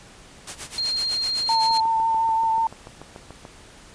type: noise with tremolo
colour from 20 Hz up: white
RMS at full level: -32 dBFS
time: 0.47-1.78 s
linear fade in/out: 5 ms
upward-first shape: sine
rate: 7.9 Hz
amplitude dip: 90%
type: tone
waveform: sine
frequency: 4209 Hz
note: C8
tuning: 9 cents sharp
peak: -22 dBFS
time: 0.78-1.8 s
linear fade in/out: 2 ms
type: tone with vibrato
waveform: sine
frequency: 899 Hz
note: A5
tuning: 37 cents sharp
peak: -18 dBFS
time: 1.49-2.67 s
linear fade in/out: 2 ms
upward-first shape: sine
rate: 5.6 Hz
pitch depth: 17 cents each way
type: click train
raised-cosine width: 1 ms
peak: -24 dBFS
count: 13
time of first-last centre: 1.71-3.452 s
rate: 6.89 Hz
effects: pink hiss -47 dBFS RMS until 3.94 s + resampled to 22050 Hz